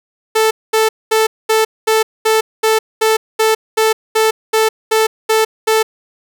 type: tone bursts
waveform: sawtooth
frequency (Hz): 440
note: A4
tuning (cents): 0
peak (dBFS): -6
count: 15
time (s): 0.35-5.83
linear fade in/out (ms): 10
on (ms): 160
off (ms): 220
effects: none